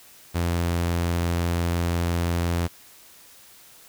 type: tone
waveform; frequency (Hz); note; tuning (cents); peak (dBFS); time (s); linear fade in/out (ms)
sawtooth; 85.8; F2; -30; -18; 0.34-2.68; 20
effects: white hiss -50 dBFS RMS until 3.88 s